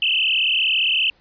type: tone with frequency modulation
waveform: sine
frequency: 2848 Hz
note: F7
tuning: 33 cents sharp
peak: -16 dBFS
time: 0.02-1.1 s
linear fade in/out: 2 ms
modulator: 37.5 Hz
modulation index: 7
effects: pink hiss -58 dBFS RMS until 1.2 s + resampled to 11025 Hz